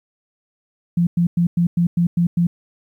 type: tone bursts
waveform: sine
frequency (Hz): 172.2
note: F3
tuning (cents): -24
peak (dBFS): -13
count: 8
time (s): 0.97-2.47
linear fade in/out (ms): 5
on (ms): 100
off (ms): 100
effects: 9-bit